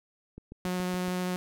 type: click train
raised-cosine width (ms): 3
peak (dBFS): -30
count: 6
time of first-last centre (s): 0.38-1.082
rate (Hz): 7.12
type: tone with vibrato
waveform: sawtooth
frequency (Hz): 181.5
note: F#3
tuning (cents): -33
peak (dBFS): -25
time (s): 0.65-1.36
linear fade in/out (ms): 0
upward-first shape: triangle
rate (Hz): 13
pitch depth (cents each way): 9
effects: none